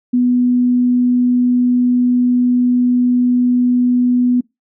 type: tone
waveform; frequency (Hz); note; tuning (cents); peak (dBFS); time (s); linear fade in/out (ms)
sine; 246.9; B3; 0; -10; 0.13-4.41; 10
effects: noise-tail reverb RT60 0.2 s tail -24 dB re dry